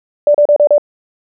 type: tone bursts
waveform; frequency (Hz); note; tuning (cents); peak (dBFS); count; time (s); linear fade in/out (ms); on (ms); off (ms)
sine; 587.3; D5; 0; -5; 5; 0.27-0.781; 2; 75; 34
effects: none